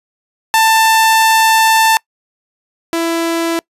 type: tone pair in turn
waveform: sawtooth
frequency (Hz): 889 / 333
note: A5 / E4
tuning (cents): +18 / +18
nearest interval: octave + perfect fourth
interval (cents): 1700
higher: first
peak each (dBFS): -4 / -10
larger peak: first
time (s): 0.54-1.97 / 2.93-3.59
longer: first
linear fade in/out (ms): 0
effects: noise-tail reverb RT60 0.1 s tail -25 dB re dry + resampled to 32000 Hz